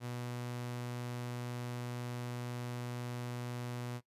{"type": "tone", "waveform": "sawtooth", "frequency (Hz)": 122, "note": "B2", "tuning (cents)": -21, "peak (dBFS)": -35, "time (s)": [0, 4.01], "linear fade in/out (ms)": 50, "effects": ["noise-tail reverb RT60 0.1 s tail -17 dB re dry", "resampled to 32000 Hz"]}